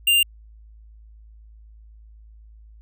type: tone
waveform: square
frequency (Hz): 2794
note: F7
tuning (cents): 0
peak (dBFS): -15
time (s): 0.07-0.23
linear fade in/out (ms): 5
effects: added 54 Hz sine -44 dBFS peak until 2.81 s